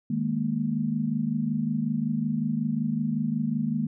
sine chord, D# suspended fourth, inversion none, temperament equal, 155.56 / 207.7 / 233.1 Hz, D#3 / G#3 / A#3, 0 / 0 / 0 cents, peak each -30 / -29 / -27 dBFS, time 0.1-3.87 s, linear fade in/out 5 ms, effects none

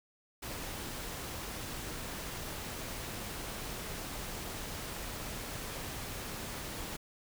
pink noise, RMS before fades -41 dBFS, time 0.42-6.97 s, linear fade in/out 10 ms, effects none

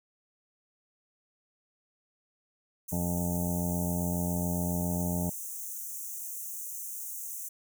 white high-pass noise, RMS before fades -39 dBFS, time 2.88-7.49 s, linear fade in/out 10 ms, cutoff 6000 Hz, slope 96 dB/octave
harmonic tone, 87.31 Hz, F2, in tune, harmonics 1 / 2 / 3 / 4 / 5 / 6 / 7 / 8 / 9 / 10, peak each -35 / -30 / -38 / -47 / -45 / -51 / -40 / -51 / -47 / -47 dBFS, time 2.92-5.3 s, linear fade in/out 5 ms
effects none

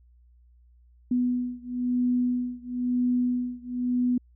sine beating tone pair, 246.9 / 247.9 Hz, B3 / B3, 0 / +7 cents, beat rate 1 Hz, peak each -26 / -27 dBFS, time 1.11-4.18 s, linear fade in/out 5 ms, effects added 60 Hz sine -54 dBFS peak until 4.35 s

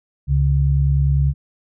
sine tone pair together, 70 / 140 Hz, C#2 / C#3, +18 / +18 cents, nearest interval octave, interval 1200 cents, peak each -16 dBFS, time 0.27-1.34 s, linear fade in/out 50 ms, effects none

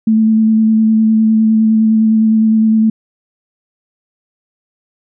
sine tone with vibrato, 220 Hz, A3, in tune, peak -7 dBFS, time 0.07-2.9 s, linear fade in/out 5 ms, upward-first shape square, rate 9.8 Hz, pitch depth 12 cents each way, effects none

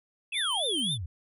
square tone with vibrato, 3322 Hz, G#7, in tune, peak -28 dBFS, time 0.32-0.98 s, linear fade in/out 50 ms, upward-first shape triangle, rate 3.7 Hz, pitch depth 160 cents each way
sine exponential sweep, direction down, 2710 to 75.8 Hz, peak -32 dBFS, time 0.32-1.06 s, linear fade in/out 5 ms
effects resampled to 32000 Hz

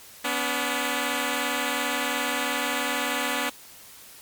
5% pulse tone pair together, 247.9 / 285.4 Hz, B3 / D4, +7 / -49 cents, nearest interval major second, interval 244 cents, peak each -16 dBFS, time 0.24-3.5 s, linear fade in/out 10 ms, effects white hiss -47 dBFS RMS until 4.21 s + MP3 96 kbps

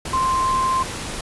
sine tone in noise, 1046.5 Hz, C6, in tune, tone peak -17 dBFS, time 0.13-0.83 s, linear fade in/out 5 ms, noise pink, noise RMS -29 dBFS, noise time 0.05-1.21 s, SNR +9 dB, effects resampled to 24000 Hz

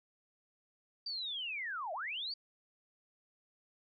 sine linear two-way sweep, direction down then up, 4699 to 598 to 4699 Hz, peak -37 dBFS, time 1.06-2.34 s, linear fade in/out 5 ms, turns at 1.93 s, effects none

